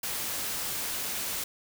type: noise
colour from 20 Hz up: white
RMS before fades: -33 dBFS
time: 0.03-1.44 s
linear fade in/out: 5 ms
effects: none